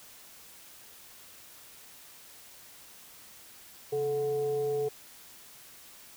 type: tone with frequency modulation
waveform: sine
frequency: 434.7 Hz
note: A4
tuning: 21 cents flat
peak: -27 dBFS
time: 3.92-4.89 s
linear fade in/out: 10 ms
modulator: 299 Hz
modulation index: 0.38
effects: white hiss -52 dBFS RMS until 6.16 s